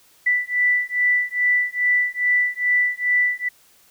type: beating tone pair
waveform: sine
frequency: 1975.5 / 1977.9 Hz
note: B6 / B6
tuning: 0 / +2 cents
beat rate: 2.4 Hz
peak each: -20 dBFS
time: 0.26-3.49 s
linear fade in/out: 10 ms
effects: white hiss -55 dBFS RMS until 3.9 s